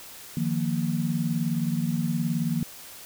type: chord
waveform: sine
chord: Eb suspended second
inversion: none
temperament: equal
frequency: 155.56 / 174.61 / 233.1 Hz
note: Eb3 / F3 / Bb3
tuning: 0 / 0 / 0 cents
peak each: -28 dBFS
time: 0.37-2.63 s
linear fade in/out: 2 ms
effects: white hiss -44 dBFS RMS until 3.05 s